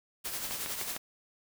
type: noise with tremolo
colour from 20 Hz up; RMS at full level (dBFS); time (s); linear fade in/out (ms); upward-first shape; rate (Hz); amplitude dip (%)
white; -35; 0.24-0.98; 20; sine; 11; 45
type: click train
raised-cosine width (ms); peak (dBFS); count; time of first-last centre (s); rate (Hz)
0.3; -21; 4; 0.51-0.965; 6.6
effects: none